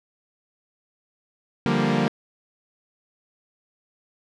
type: chord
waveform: sawtooth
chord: G minor seventh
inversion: second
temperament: equal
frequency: 146.83 / 174.61 / 196 / 233.1 Hz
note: D3 / F3 / G3 / Bb3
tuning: 0 / 0 / 0 / 0 cents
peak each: -22 / -23 / -21 / -19 dBFS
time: 1.66-2.08 s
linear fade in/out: 0 ms
effects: low-pass 4000 Hz 12 dB/octave